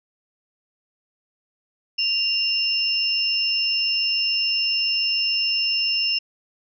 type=tone pair together; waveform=sine; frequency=2794 / 5293 Hz; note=F7 / E8; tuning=0 / +6 cents; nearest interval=major seventh; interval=1106 cents; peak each=-22 dBFS; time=1.98-6.19 s; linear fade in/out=10 ms; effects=none